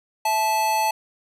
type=tone pair together; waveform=square; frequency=658.9 / 870 Hz; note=E5 / A5; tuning=-1 / -20 cents; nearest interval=perfect fourth; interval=481 cents; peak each=-30 / -20 dBFS; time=0.25-0.91 s; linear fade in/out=5 ms; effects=resampled to 32000 Hz + 10-bit